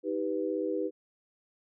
sine chord, Eb augmented, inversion none, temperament equal with one note detuned, 315.8 / 392 / 493.9 Hz, Eb4 / G4 / B4, +26 / 0 / 0 cents, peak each -33 dBFS, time 0.03-0.91 s, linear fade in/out 50 ms, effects none

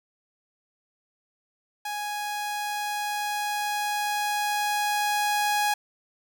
sawtooth tone with level ramp, 830.6 Hz, G#5, in tune, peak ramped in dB -26 to -18 dBFS, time 1.85-5.74 s, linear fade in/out 5 ms, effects none

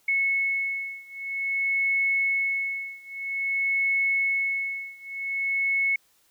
sine beating tone pair, 2197 / 2197.51 Hz, C#7 / C#7, -16 / -16 cents, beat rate 0.51 Hz, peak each -26 / -27 dBFS, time 0.08-5.96 s, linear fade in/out 5 ms, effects white hiss -64 dBFS RMS until 6.3 s

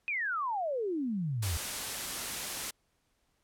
sine exponential sweep, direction down, 2540 to 76.1 Hz, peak -30 dBFS, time 0.08-1.57 s, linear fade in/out 0 ms
white noise, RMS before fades -36 dBFS, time 1.42-2.71 s, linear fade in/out 10 ms
effects pink hiss -75 dBFS RMS until 3.43 s + low-pass 12000 Hz 12 dB/octave

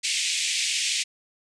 pink band-pass noise, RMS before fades -26 dBFS, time 0.03-1.04 s, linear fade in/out 20 ms, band 2200 to 8800 Hz, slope 48 dB/octave, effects none

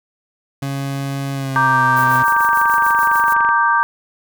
30% pulse tone with pitch glide, 138 to 127.28 Hz, C#3 to C3, -7 to -47 cents, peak -18 dBFS, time 0.62-2.23 s, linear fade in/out 5 ms, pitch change -140 cents, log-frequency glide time 1.33-1.87 s
sine chord, G minor, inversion first, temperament equal, 932.3 / 1174.7 / 1568 Hz, Bb5 / D6 / G6, 0 / 0 / 0 cents, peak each -16 dBFS, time 1.56-3.83 s, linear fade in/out 0 ms
violet noise with tremolo, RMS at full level -29 dBFS, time 1.96-3.34 s, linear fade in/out 10 ms, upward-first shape sine, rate 6.8 Hz, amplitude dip 75%
click train, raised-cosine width 0.5 ms, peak -14 dBFS, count 37, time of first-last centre 1.99-3.49 s, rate 24 Hz
effects none

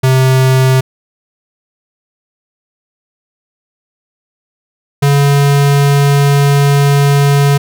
square tone pair in turn, 130.81 / 141.62 Hz, C3 / C#3, 0 / +37 cents, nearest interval minor second, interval 137 cents, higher second, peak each -7 dBFS, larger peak neither, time 0.03-0.81 / 5.02-7.58 s, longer second, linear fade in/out 10 ms, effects none

